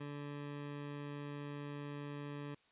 20% pulse tone, 144.7 Hz, D3, 25 cents flat, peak -38 dBFS, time 0-2.55 s, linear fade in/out 10 ms, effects white hiss -71 dBFS RMS until 2.71 s + resampled to 8000 Hz

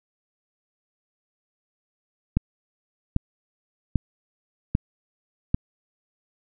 click train, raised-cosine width 5 ms, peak -7 dBFS, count 5, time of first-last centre 2.37-5.545 s, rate 1.26 Hz, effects none

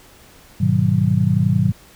sine chord, G# minor seventh, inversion none, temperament just, 103.83 / 124.59 / 155.74 / 186.89 Hz, G#2 / B2 / D#3 / F#3, 0 / +16 / +2 / +18 cents, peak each -19 dBFS, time 0.6-1.72 s, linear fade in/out 10 ms, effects pink hiss -47 dBFS RMS until 1.95 s

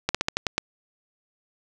slowing click train, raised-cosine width 0.2 ms, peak -5 dBFS, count 7, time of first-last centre 0.09-0.58 s, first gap 56 ms, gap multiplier 1.15, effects none

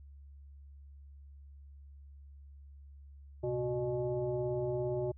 sine tone with frequency modulation, 368.7 Hz, F#4, 6 cents flat, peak -31 dBFS, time 3.43-5.12 s, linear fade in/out 10 ms, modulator 240 Hz, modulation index 1.1, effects added 70 Hz sine -50 dBFS peak until 5.17 s

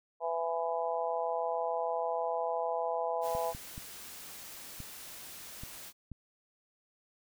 harmonic tone, 166.5 Hz, E3, 18 cents sharp, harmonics 3 / 4 / 5 / 6, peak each -36 / -34 / -36 / -39 dBFS, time 0.2-3.54 s, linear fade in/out 50 ms
white noise, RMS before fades -47 dBFS, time 3.21-5.93 s, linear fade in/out 50 ms
clicks, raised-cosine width 5 ms, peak -31 dBFS, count 6, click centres 3.351 / 3.549 / 3.779 / 4.803 / 5.635 / 6.117 s
effects none

